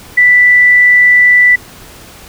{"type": "tone", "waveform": "sine", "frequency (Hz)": 1975.5, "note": "B6", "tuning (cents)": 0, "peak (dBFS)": -3, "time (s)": [0.17, 1.56], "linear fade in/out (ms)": 10, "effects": ["pink hiss -35 dBFS RMS until 2.28 s"]}